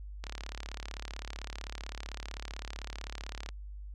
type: click train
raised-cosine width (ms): 0.2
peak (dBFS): -23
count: 117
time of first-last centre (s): 0.24-3.489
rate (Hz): 35.7
effects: added 50 Hz sine -41 dBFS peak until 3.94 s